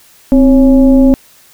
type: tone with frequency modulation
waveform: sine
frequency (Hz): 262.2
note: C4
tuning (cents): +4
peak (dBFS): -3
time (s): 0.32-1.14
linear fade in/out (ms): 0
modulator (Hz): 290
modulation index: 0.66
effects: white hiss -44 dBFS RMS until 1.53 s